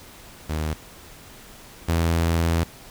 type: tone pair in turn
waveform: sawtooth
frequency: 77.78 / 83.29 Hz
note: D#2 / E2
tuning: 0 / +18 cents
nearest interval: minor second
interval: 118 cents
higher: second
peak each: -20 / -15 dBFS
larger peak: second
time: 0.49-0.74 / 1.88-2.64 s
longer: second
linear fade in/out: 10 ms
effects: pink hiss -45 dBFS RMS until 2.9 s